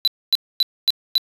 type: tone bursts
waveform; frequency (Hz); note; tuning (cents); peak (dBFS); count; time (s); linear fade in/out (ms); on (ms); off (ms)
triangle; 3981; B7; +13; -11; 5; 0.05-1.18; 0; 26; 250
effects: resampled to 32000 Hz